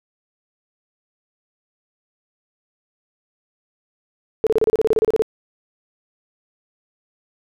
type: tone bursts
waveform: sine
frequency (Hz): 440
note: A4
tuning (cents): 0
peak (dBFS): -12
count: 14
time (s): 4.44-5.221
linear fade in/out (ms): 0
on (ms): 27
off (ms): 31
effects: none